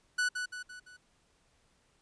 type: tone with echo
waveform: 45% pulse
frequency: 1482 Hz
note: F#6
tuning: 2 cents sharp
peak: -27 dBFS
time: 0.18-0.29 s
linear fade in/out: 10 ms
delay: 170 ms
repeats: 4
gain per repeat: -6 dB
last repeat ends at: 0.97 s
effects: pink hiss -70 dBFS RMS until 2.01 s + resampled to 22050 Hz